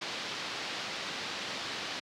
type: low-pass noise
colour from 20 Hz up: white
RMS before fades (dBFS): -38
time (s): 0.01-2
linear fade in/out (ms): 10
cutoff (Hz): 4700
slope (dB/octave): 24
effects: high-pass 150 Hz 12 dB/octave